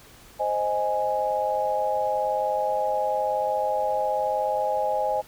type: chord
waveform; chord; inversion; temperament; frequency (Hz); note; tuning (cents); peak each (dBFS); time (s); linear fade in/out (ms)
sine; Ab major; first; equal; 523.3 / 622.3 / 830.6; C5 / Eb5 / Ab5; 0 / 0 / 0; -28 / -27 / -25; 0.39-5.22; 20
effects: pink hiss -50 dBFS RMS until 5.27 s